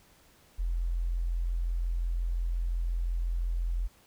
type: tone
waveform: sine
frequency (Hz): 42.83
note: F1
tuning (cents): -33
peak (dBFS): -27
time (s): 0.58-3.88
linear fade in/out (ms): 20
effects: pink hiss -61 dBFS RMS until 4.06 s